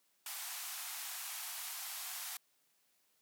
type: band-pass noise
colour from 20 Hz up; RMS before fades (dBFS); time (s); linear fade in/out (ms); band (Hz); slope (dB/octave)
white; -44; 0.26-2.37; 2; 670 to 16000; 96
effects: white hiss -75 dBFS RMS until 3.21 s + high-pass 150 Hz 12 dB/octave